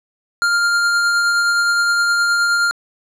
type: tone with tremolo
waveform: square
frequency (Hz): 1400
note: F6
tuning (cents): +4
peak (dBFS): -13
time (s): 0.42-2.71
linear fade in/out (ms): 0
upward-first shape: triangle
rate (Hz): 9.6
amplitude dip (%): 25
effects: low-pass 8000 Hz 12 dB/octave + 8-bit